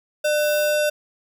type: tone with sample-and-hold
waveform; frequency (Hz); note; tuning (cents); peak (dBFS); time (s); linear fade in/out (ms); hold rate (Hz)
sine; 599; D5; +34; -17; 0.24-0.9; 10; 2100
effects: none

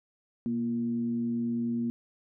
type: tone with frequency modulation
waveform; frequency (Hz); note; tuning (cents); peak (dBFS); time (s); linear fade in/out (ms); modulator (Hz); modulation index
sine; 235.7; A#3; +19; -27; 0.46-1.9; 0; 110; 0.36
effects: none

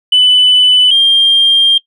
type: tone pair in turn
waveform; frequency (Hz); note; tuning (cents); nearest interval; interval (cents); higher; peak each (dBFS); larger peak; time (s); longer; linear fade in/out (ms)
sine; 2996 / 3198; F#7 / G7; +21 / +34; minor second; 113; second; -3; neither; 0.12-0.91 / 0.91-1.78; second; 5
effects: noise-tail reverb RT60 0.1 s tail -20 dB re dry + tanh soft clip ceiling -1 dBFS

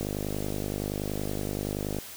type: click train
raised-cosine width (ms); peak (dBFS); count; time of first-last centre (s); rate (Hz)
2; -18; 101; 0.01-1.986; 50.6
effects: white hiss -43 dBFS RMS until 2.16 s

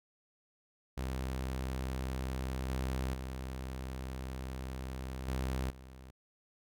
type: tone with level steps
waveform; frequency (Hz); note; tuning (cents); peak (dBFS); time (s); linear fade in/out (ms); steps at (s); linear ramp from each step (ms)
sawtooth; 65; C2; -11; -31 / -29 / -35 / -29 / -46; 0.97-6.11; 10; 2.69 / 3.14 / 5.28 / 5.7; 2
effects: none

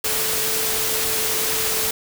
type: tone in noise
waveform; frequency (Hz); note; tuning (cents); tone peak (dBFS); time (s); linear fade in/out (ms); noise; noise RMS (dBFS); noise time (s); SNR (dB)
sine; 440; A4; 0; -31; 0.04-1.91; 5; white; -22; 0.04-1.91; -12
effects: none

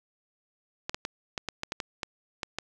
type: clicks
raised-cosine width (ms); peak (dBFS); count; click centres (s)
0.2; -14; 11; 0.895 / 0.945 / 1.051 / 1.378 / 1.487 / 1.634 / 1.721 / 1.802 / 2.032 / 2.432 / 2.586
effects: none

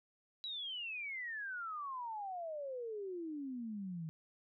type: exponential sweep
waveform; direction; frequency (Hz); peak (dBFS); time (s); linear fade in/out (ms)
sine; down; 3951 to 155.1; -40; 0.44-4.09; 0
effects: none

